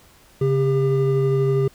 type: tone pair together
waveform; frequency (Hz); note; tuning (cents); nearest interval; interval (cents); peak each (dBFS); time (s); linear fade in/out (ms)
triangle; 137.4 / 399.8; C#3 / G4; -15 / +34; octave + tritone; 1849; -17; 0.41-1.68; 5
effects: pink hiss -52 dBFS RMS until 1.74 s